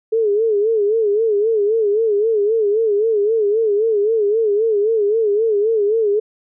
sine tone with vibrato, 428.8 Hz, A4, 45 cents flat, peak -13 dBFS, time 0.12-6.2 s, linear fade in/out 10 ms, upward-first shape sine, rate 3.8 Hz, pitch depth 110 cents each way, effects none

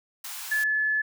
white high-pass noise, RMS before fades -37 dBFS, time 0.24-0.64 s, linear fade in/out 5 ms, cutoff 750 Hz, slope 48 dB/octave
sine tone, 1724 Hz, A6, 36 cents flat, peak -22 dBFS, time 0.51-1.02 s, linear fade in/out 10 ms
effects none

